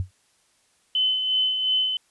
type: tone with exponential decay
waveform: sine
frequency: 92.5 Hz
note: F#2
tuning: in tune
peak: -19 dBFS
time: 0-0.11 s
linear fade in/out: 0 ms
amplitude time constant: 22 ms
type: tone with tremolo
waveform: sine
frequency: 3038 Hz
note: F#7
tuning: 45 cents sharp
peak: -18 dBFS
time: 0.95-1.97 s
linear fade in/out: 2 ms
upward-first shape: sine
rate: 2.8 Hz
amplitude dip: 45%
effects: white hiss -64 dBFS RMS until 2.1 s + resampled to 24000 Hz